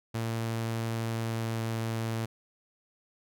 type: tone with pitch glide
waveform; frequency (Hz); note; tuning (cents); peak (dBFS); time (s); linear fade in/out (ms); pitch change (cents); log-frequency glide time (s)
sawtooth; 114 to 113.21; A#2 to A2; -38 to +50; -26; 0.14-2.26; 10; -12; 1.1-1.62
effects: none